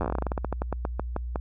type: slowing click train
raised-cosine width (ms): 1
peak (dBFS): -14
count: 22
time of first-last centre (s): 0.01-1.358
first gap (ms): 10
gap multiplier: 1.16
effects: added 60 Hz sine -30 dBFS peak until 1.4 s